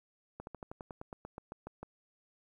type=slowing click train; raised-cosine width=1 ms; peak=-29 dBFS; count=14; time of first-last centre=0.4-1.83 s; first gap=71 ms; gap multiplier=1.07; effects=11-bit